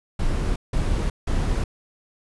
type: noise bursts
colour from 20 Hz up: brown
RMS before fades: -22 dBFS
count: 3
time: 0.19-1.64 s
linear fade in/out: 5 ms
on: 370 ms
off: 170 ms
effects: resampled to 24000 Hz

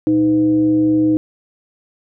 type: tone with frequency modulation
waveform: sine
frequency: 312.2 Hz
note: D#4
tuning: 6 cents sharp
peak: -11 dBFS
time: 0.07-1.17 s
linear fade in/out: 0 ms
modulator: 192 Hz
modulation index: 0.37
effects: none

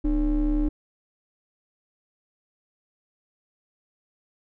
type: ring-modulated tone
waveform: triangle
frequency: 132 Hz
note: C3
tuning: 16 cents sharp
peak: -15 dBFS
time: 0.04-0.69 s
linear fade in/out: 10 ms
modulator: 168 Hz
effects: none

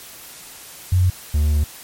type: tone pair in turn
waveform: sine / triangle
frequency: 91.3 / 74.58 Hz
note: F#2 / D2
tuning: -23 / +27 cents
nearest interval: major third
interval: 350 cents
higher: first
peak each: -12 dBFS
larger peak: neither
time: 0.92-1.1 / 1.34-1.64 s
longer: second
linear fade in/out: 5 ms
effects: white hiss -39 dBFS RMS until 1.83 s + MP3 64 kbps

